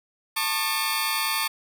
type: tone cluster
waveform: 15% pulse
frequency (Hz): 888 / 1097 / 1207 / 4511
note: A5 / C#6 / D6 / C#8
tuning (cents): +16 / -18 / +47 / +29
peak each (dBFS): -23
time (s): 0.36-1.48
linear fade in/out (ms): 10
effects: none